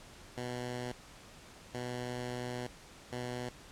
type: tone bursts at uneven times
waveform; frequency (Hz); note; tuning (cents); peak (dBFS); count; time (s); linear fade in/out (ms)
10% pulse; 123.47; B2; 0; -29; 3; 0.37-0.92 / 1.74-2.67 / 3.12-3.49; 5
effects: pink hiss -54 dBFS RMS until 3.71 s + low-pass 9000 Hz 12 dB/octave